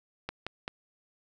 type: clicks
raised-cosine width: 0.3 ms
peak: -18 dBFS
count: 3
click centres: 0.29 / 0.466 / 0.679 s
effects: none